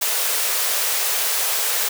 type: high-pass noise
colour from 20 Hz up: white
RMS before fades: -21 dBFS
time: 0.01-1.89 s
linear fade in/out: 10 ms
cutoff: 400 Hz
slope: 96 dB/octave
effects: none